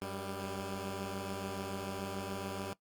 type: tone pair together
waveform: 10% pulse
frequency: 95.1 / 197.13 Hz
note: F#2 / G3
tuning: +48 / +10 cents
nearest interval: octave + minor second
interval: 1262 cents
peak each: -33 / -32 dBFS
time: 0.02-2.73 s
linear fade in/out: 0 ms
effects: noise-tail reverb RT60 0.1 s tail -19 dB re dry + Opus 24 kbps